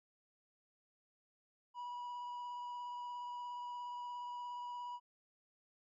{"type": "tone with vibrato", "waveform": "triangle", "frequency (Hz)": 974, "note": "B5", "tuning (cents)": -24, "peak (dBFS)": -40, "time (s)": [1.74, 5], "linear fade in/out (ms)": 50, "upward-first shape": "sine", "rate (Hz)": 17, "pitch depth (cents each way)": 12, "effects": ["MP3 32 kbps"]}